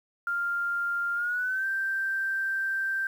sine tone with pitch glide, 1396.9 to 1568 Hz, F6 to G6, 0 to 0 cents, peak -26 dBFS, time 0.27-3.07 s, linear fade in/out 2 ms, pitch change +200 cents, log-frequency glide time 1.14-1.66 s, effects 9-bit

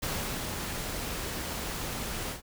pink noise with ADSR envelope, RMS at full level -32 dBFS, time 0.02-2.42 s, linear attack 13 ms, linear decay 420 ms, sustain -3 dB, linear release 120 ms, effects none

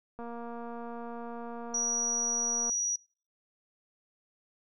click train, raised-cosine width 1 ms, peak -29 dBFS, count 590, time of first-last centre 0.19-2.696 s, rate 235 Hz
sine tone, 5800 Hz, F#8, 35 cents flat, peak -27 dBFS, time 1.74-2.96 s, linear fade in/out 5 ms
effects noise-tail reverb RT60 0.4 s tail -25 dB re dry

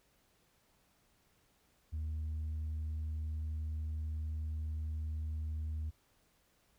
sine tone with tanh clipping, 77.78 Hz, D#2, in tune, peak -36 dBFS, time 1.92-5.91 s, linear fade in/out 20 ms, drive 1 dB, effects pink hiss -72 dBFS RMS until 6.78 s

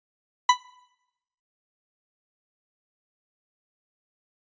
40% pulse tone with exponential decay, 992 Hz, B5, 7 cents sharp, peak -10 dBFS, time 0.49-0.6 s, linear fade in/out 5 ms, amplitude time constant 22 ms, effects noise-tail reverb RT60 0.9 s tail -21 dB re dry + resampled to 16000 Hz

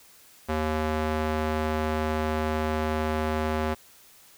square tone with band-pass filter, 77.78 Hz, D#2, in tune, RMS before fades -27 dBFS, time 0.48-3.75 s, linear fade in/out 20 ms, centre 780 Hz, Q 0.52, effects white hiss -54 dBFS RMS until 4.37 s

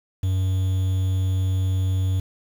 triangle tone with quantisation, 94 Hz, F#2, 28 cents sharp, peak -17 dBFS, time 0.23-2.2 s, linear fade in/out 5 ms, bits 7, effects none

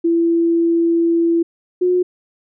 sine tone pair in turn, 335.6 / 361 Hz, E4 / F#4, +31 / -43 cents, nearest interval minor second, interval 126 cents, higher second, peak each -12 dBFS, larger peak neither, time 0.04-1.43 / 1.81-2.03 s, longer first, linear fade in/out 10 ms, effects none

